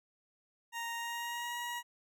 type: tone with pitch glide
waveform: 20% pulse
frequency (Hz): 932 to 957.1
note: A#5 to A#5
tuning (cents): -1 to +45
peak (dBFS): -32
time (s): 0.72-1.83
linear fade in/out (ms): 50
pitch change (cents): +46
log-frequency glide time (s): 0.96-1.57
effects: none